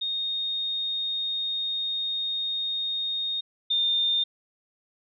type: tone pair in turn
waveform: sine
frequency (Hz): 3700 / 3620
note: A#7 / A7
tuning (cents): -14 / +48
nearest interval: unison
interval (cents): 38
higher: first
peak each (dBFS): -26 / -21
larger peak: second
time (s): 0.01-3.41 / 3.7-4.24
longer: first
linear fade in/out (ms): 10
effects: none